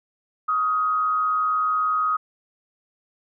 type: tone with frequency modulation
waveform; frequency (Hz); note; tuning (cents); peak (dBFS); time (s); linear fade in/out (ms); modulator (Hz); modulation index
sine; 1255; D#6; +15; -19; 0.48-2.17; 10; 126; 0.4
effects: none